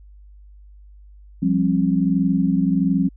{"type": "chord", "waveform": "sine", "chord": "F suspended second", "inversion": "none", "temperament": "equal with one note detuned", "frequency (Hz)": [174.61, 196, 268.2], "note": ["F3", "G3", "C4"], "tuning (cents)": [0, 0, 43], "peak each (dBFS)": -20, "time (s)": [1.42, 3.09], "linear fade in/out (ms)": 10, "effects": ["added 50 Hz sine -42 dBFS peak until 3.16 s"]}